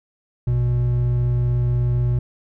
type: tone pair together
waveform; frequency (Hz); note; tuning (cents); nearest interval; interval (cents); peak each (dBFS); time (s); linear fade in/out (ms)
triangle; 57.23 / 121.4; A#1 / B2; -31 / -29; octave + minor second; 1302; -23 / -15; 0.47-2.19; 5
effects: none